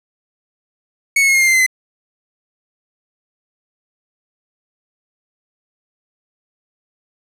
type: tone with pitch steps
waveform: 45% pulse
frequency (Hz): 2217 / 2190 / 2164 / 2138 / 2112 / 2087 / 2061 / 2037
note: C#7 / C#7 / C#7 / C7 / C7 / C7 / C7 / C7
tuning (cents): 0 / -22 / -42 / +37 / +16 / -5 / -27 / -47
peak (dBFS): -10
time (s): 1.16-1.664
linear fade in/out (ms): 5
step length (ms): 63
effects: low-pass 12000 Hz 12 dB/octave